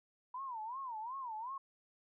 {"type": "tone with vibrato", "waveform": "sine", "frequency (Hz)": 969, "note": "B5", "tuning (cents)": -33, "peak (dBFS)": -40, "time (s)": [0.34, 1.58], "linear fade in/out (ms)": 5, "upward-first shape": "sine", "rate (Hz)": 2.7, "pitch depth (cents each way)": 210, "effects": []}